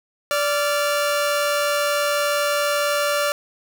sawtooth tone pair together, 582 / 1384.2 Hz, D5 / F6, -16 / -16 cents, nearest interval octave + minor third, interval 1500 cents, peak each -16 / -21 dBFS, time 0.31-3.32 s, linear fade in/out 0 ms, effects none

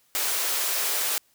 white high-pass noise, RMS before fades -26 dBFS, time 0.15-1.18 s, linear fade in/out 0 ms, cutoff 380 Hz, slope 24 dB/octave, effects white hiss -64 dBFS RMS until 1.34 s

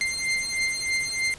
sawtooth beating tone pair, 2093 / 2096.2 Hz, C7 / C7, 0 / +3 cents, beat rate 3.2 Hz, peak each -24 dBFS, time 0.01-1.34 s, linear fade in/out 0 ms, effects pink hiss -45 dBFS RMS until 1.38 s + resampled to 24000 Hz

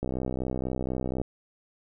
click train, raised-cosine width 2 ms, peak -17 dBFS, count 77, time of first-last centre 0.03-1.216 s, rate 64.1 Hz, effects none

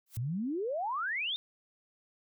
blue noise with exponential growth, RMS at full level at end -40 dBFS, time 0.06-0.17 s, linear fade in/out 5 ms, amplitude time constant 23 ms
sine exponential sweep, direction up, 107.4 to 3729 Hz, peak -31 dBFS, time 0.17-1.36 s, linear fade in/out 0 ms
effects none

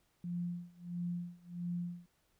sine tone with tremolo, 174.61 Hz, F3, in tune, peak -34 dBFS, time 0.24-2.06 s, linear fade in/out 2 ms, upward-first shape sine, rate 1.5 Hz, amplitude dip 95%, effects pink hiss -75 dBFS RMS until 2.39 s

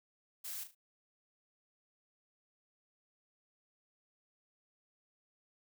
blue noise with echo, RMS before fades -43 dBFS, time 0.44-0.64 s, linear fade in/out 10 ms, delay 37 ms, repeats 3, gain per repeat -9 dB, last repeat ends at 0.751 s, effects none

